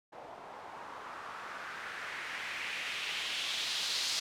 blue noise with low-pass filter sweep, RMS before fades -39 dBFS, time 0.12-4.2 s, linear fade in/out 10 ms, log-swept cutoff 710 to 4600 Hz, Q 2.1, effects none

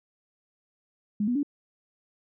sine tone with pitch steps, 207.7 / 244.2 / 287 Hz, G#3 / B3 / D4, 0 / -19 / -40 cents, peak -23 dBFS, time 1.2-1.431 s, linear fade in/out 5 ms, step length 77 ms, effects none

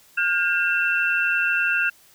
sine tone cluster, 1424 / 1596 / 2693 Hz, F6 / G6 / E7, +33 / +31 / +36 cents, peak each -23 dBFS, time 0.17-1.9 s, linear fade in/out 10 ms, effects white hiss -54 dBFS RMS until 2.14 s

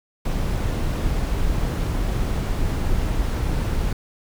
brown noise, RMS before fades -22 dBFS, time 0.25-3.93 s, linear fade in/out 5 ms, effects none

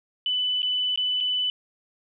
sine tone with dropouts, 2994 Hz, F#7, 20 cents sharp, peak -22 dBFS, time 0.26-1.5 s, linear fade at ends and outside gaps 1 ms, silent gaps 0.62-0.629 / 0.959-0.975 / 1.204-1.208 s, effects none

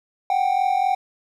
triangle tone pair together, 740 / 784 Hz, F#5 / G5, 0 / 0 cents, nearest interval minor second, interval 100 cents, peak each -19 / -18 dBFS, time 0.3-0.95 s, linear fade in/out 2 ms, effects none

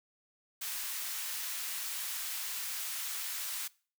white high-pass noise, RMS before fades -38 dBFS, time 0.61-3.68 s, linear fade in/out 10 ms, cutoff 1200 Hz, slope 12 dB/octave, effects noise-tail reverb RT60 0.4 s tail -22 dB re dry

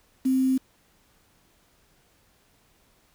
sine tone with quantisation, 261.6 Hz, C4, in tune, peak -19 dBFS, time 0.25-0.58 s, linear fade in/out 10 ms, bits 7, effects pink hiss -63 dBFS RMS until 3.14 s

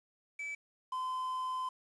triangle tone pair in turn, 2303 / 1025.9 Hz, D7 / C6, -34 / -34 cents, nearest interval octave + major second, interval 1400 cents, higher first, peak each -36 / -32 dBFS, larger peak second, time 0.39-0.55 / 0.92-1.69 s, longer second, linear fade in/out 5 ms, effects resampled to 22050 Hz + 10-bit

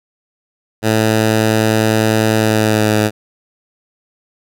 10% pulse tone with pitch glide, 110 to 107.12 Hz, A2 to A2, 0 to -46 cents, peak -3 dBFS, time 0.82-3.11 s, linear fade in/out 50 ms, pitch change -46 cents, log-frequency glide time 2.34-2.96 s, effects none

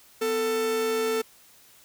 45% pulse tone pair together, 249.8 / 444.2 Hz, B3 / A4, +20 / +16 cents, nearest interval minor seventh, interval 996 cents, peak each -35 / -24 dBFS, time 0.21-1.22 s, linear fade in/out 10 ms, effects white hiss -55 dBFS RMS until 1.84 s

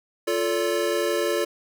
square chord, D minor, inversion first, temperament equal with one note detuned, 349.2 / 440 / 573.3 Hz, F4 / A4 / D5, 0 / 0 / -42 cents, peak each -27 dBFS, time 0.27-1.45 s, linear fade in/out 10 ms, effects none

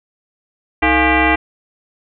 sine tone with frequency modulation, 830.6 Hz, G#5, in tune, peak -10 dBFS, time 0.82-1.36 s, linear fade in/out 10 ms, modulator 382 Hz, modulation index 4.4, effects none

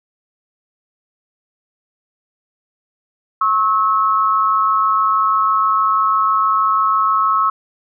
sine tone pair together, 1090 / 1296.2 Hz, C#6 / E6, -29 / -30 cents, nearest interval minor third, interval 299 cents, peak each -15 dBFS, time 3.41-7.5 s, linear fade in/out 5 ms, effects none

